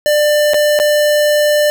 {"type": "tone with dropouts", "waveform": "square", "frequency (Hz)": 595, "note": "D5", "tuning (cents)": 22, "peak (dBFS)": -10, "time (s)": [0.06, 1.7], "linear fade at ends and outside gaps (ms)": 0, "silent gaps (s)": [[0.535, 0.543], [0.79, 0.799]], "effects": []}